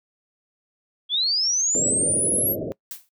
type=linear sweep; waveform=sine; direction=up; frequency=3282 to 11840 Hz; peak=-19 dBFS; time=1.09-2.56 s; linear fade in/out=50 ms
type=low-pass noise; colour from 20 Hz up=white; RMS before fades=-28 dBFS; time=1.75-2.72 s; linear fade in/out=0 ms; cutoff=620 Hz; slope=96 dB/octave
type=noise with exponential decay; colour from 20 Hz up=blue; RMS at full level=-30 dBFS; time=2.91-3.09 s; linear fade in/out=1 ms; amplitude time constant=37 ms
effects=noise-tail reverb RT60 0.1 s tail -23 dB re dry + high-pass 100 Hz 12 dB/octave